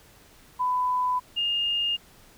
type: tone pair in turn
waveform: sine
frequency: 1000 / 2828 Hz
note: B5 / F7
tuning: +21 / +21 cents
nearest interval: octave + tritone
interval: 1800 cents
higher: second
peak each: -22 / -23 dBFS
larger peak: first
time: 0.59-1.2 / 1.36-1.97 s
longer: neither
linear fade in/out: 20 ms
effects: pink hiss -54 dBFS RMS until 2.37 s